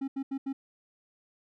triangle tone bursts at uneven times, 271 Hz, C#4, 39 cents flat, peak -28 dBFS, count 4, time 0.01-0.08 / 0.16-0.23 / 0.31-0.38 / 0.46-0.53 s, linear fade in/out 10 ms, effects none

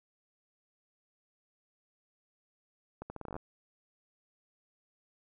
accelerating click train, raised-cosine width 1 ms, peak -27 dBFS, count 11, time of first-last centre 3.02-3.365 s, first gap 80 ms, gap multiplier 0.79, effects none

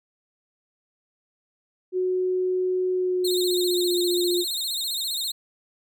sine tone with pitch glide, 368.3 to 353.3 Hz, F#4 to F4, -8 to +20 cents, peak -21 dBFS, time 1.92-4.45 s, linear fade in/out 50 ms, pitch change -72 cents, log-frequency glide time 2.92-3.98 s
sawtooth tone with vibrato, 3951 Hz, B7, in tune, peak -23 dBFS, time 3.24-5.32 s, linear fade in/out 10 ms, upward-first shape sine, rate 15 Hz, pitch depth 150 cents each way
effects none

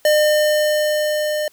square tone with level ramp, 605 Hz, D#5, 49 cents flat, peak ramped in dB -12 to -20 dBFS, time 0.05-1.48 s, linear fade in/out 2 ms, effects white hiss -55 dBFS RMS until 1.52 s

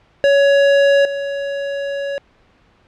square tone with level steps, 560 Hz, C#5, 18 cents sharp, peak -10 / -21 dBFS, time 0.24-2.18 s, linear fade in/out 0 ms, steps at 1.05 s, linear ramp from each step 2 ms, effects pink hiss -54 dBFS RMS until 2.87 s + low-pass 3000 Hz 12 dB/octave

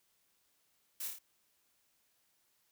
blue noise with echo, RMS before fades -41 dBFS, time 1-1.08 s, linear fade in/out 5 ms, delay 27 ms, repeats 4, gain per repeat -3 dB, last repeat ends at 1.188 s, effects white hiss -75 dBFS RMS until 2.71 s

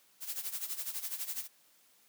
blue noise with tremolo, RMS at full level -36 dBFS, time 0.2-1.48 s, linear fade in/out 50 ms, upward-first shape sine, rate 12 Hz, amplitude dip 75%, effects white hiss -66 dBFS RMS until 2.08 s + high-pass 150 Hz 12 dB/octave

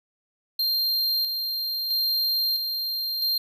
square tone with tremolo, 4186 Hz, C8, in tune, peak -22 dBFS, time 0.59-3.38 s, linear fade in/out 5 ms, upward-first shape square, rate 0.76 Hz, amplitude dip 40%, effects none

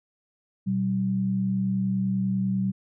sine tone pair together, 121 / 191.19 Hz, B2 / G3, -35 / -43 cents, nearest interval minor sixth, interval 792 cents, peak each -30 / -23 dBFS, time 0.66-2.72 s, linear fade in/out 20 ms, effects none

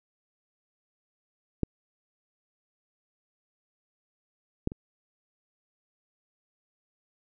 clicks, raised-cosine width 3 ms, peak -12 / -13 / -26 dBFS, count 3, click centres 1.633 / 4.674 / 4.719 s, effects none

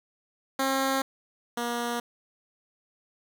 10% pulse tone pair in turn, 268.3 / 238.2 Hz, C4 / A#3, +44 / +38 cents, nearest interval major second, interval 206 cents, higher first, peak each -16 / -20 dBFS, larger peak first, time 0.59-1.02 / 1.57-2 s, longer neither, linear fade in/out 5 ms, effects none

